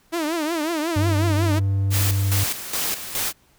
sawtooth tone with vibrato, 319.8 Hz, D#4, 48 cents sharp, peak -18 dBFS, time 0.12-1.6 s, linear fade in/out 20 ms, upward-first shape triangle, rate 5.5 Hz, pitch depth 160 cents each way
triangle tone, 98 Hz, G2, in tune, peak -16 dBFS, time 0.96-2.44 s, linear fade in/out 5 ms
white noise with tremolo, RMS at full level -24 dBFS, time 1.9-3.33 s, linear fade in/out 50 ms, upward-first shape square, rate 2.4 Hz, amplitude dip 65%
effects pink hiss -59 dBFS RMS until 3.58 s

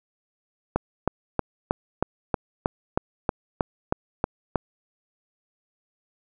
click train, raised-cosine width 1 ms, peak -7 dBFS, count 13, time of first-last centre 0.76-4.557 s, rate 3.16 Hz, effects none

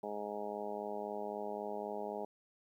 harmonic tone, 103.83 Hz, G#2, in tune, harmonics 2 / 3 / 4 / 5 / 6 / 7 / 8 / 9, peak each -48 / -52 / -43 / -48 / -44 / -49 / -45 / -52 dBFS, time 0.03-2.25 s, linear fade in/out 5 ms, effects 12-bit

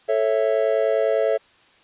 triangle chord, A major, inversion none, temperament just, 440 / 550 / 660 Hz, A4 / C#5 / E5, 0 / -14 / +2 cents, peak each -20 dBFS, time 0.08-1.38 s, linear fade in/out 20 ms, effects white hiss -55 dBFS RMS until 1.83 s + resampled to 8000 Hz

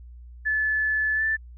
sine tone with pitch glide, 1732 to 1762.3 Hz, A6 to A6, -28 to +2 cents, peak -21 dBFS, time 0.45-1.37 s, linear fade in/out 20 ms, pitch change +30 cents, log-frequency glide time 1.15-1.23 s, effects added 60 Hz sine -41 dBFS peak until 1.57 s

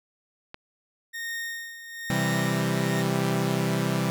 click, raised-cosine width 0.3 ms, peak -22 dBFS, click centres 0.544 s
40% pulse tone with tremolo, 1847 Hz, A#6, 16 cents flat, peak -29 dBFS, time 1.13-3.03 s, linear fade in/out 20 ms, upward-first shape sine, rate 1.1 Hz, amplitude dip 70%
sawtooth chord, C major, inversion none, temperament equal, 130.81 / 164.81 / 196 Hz, C3 / E3 / G3, 0 / 0 / 0 cents, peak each -24 dBFS, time 2.1-4.1 s, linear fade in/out 0 ms
effects none

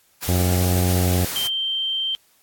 white noise, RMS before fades -28 dBFS, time 0.22-1.48 s, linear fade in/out 10 ms
harmonic tone, 90.1 Hz, F#2, 45 cents flat, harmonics 1 / 2 / 3 / 4 / 5 / 6 / 7 / 8 / 9, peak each -18 / -24 / -28 / -30 / -32 / -34 / -35 / -36 / -37 dBFS, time 0.28-1.25 s, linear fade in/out 5 ms
sine tone, 3136 Hz, G7, in tune, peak -21 dBFS, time 1.36-2.15 s, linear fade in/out 0 ms
effects white hiss -59 dBFS RMS until 2.42 s + AAC 64 kbps

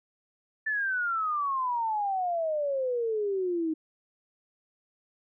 sine exponential sweep, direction down, 1771 to 311.1 Hz, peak -26 dBFS, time 0.66-3.74 s, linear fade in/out 10 ms, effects none

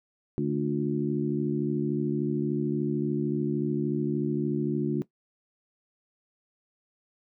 harmonic tone with a mistuned harmonic, 73.42 Hz, D2, in tune, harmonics 2 / 3 / 4 / 5, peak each -30 / -30 / -30 / -30 dBFS, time 0.38-5.02 s, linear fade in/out 0 ms, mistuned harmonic 5, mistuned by -47 cents, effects noise-tail reverb RT60 0.1 s tail -17 dB re dry

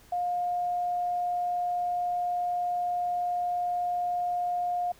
sine tone, 710 Hz, F5, 28 cents sharp, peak -26 dBFS, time 0.12-4.92 s, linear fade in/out 5 ms, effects pink hiss -57 dBFS RMS until 4.99 s

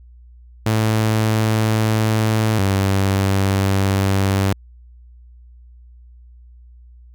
sawtooth tone pair in turn, 109.4 / 97.46 Hz, A2 / G2, -9 / -10 cents, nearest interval major second, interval 201 cents, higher first, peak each -11 dBFS, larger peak neither, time 0.66-2.59 / 2.59-4.53 s, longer second, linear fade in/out 5 ms, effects added 60 Hz sine -41 dBFS peak until 7.14 s

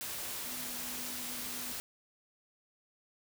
sine tone in noise, 246.9 Hz, B3, in tune, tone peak -50 dBFS, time 0.46-1.72 s, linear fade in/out 0 ms, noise white, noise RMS -40 dBFS, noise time 0.01-1.8 s, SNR -13 dB, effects none

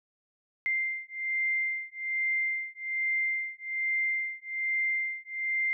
sine beating tone pair, 2093 / 2094.2 Hz, C7 / C7, 0 / +1 cents, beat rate 1.2 Hz, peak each -31 dBFS, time 0.66-5.73 s, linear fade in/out 0 ms, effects none

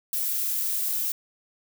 violet noise, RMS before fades -27 dBFS, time 0.13-1.12 s, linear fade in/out 2 ms, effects none

